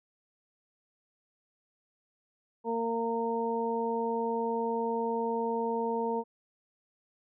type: harmonic tone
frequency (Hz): 230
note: A#3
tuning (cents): -23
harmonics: 1 / 2 / 3 / 4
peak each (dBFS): -35 / -31 / -41 / -33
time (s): 2.64-6.24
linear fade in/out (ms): 50
effects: none